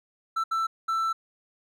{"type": "tone bursts at uneven times", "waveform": "triangle", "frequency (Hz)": 1331, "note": "E6", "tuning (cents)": 16, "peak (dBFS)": -22, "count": 3, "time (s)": [[0.36, 0.44], [0.51, 0.67], [0.88, 1.13]], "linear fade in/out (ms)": 10, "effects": []}